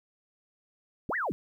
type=linear two-way sweep; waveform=sine; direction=up then down; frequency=113.2 to 2029 to 113.2 Hz; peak=-28 dBFS; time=1.09-1.32 s; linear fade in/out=0 ms; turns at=1.16 s; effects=11-bit